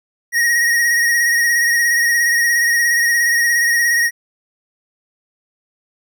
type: tone with vibrato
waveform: square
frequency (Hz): 1883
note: A#6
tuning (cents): +17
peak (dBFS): -13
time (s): 0.32-4.11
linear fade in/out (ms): 50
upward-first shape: sine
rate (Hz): 17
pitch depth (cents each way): 34
effects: none